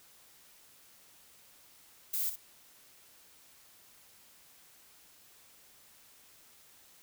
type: noise with echo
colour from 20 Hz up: violet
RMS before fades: -33 dBFS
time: 2.13-2.3 s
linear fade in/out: 10 ms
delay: 60 ms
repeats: 1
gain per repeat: -9 dB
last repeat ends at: 2.36 s
effects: white hiss -60 dBFS RMS until 7.02 s